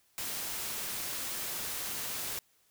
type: noise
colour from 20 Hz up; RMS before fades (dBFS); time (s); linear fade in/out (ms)
white; -37; 0.18-2.39; 0
effects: white hiss -69 dBFS RMS until 2.7 s